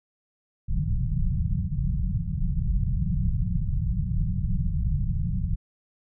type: low-pass noise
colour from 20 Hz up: pink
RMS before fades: -25 dBFS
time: 0.68-5.56 s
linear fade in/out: 20 ms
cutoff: 190 Hz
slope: 96 dB/octave
effects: none